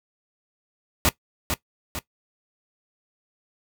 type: noise with echo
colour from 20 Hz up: pink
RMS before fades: -19 dBFS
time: 1.05-1.09 s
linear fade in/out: 0 ms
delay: 450 ms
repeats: 2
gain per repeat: -6 dB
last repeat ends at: 1.99 s
effects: noise-tail reverb RT60 0.1 s tail -17 dB re dry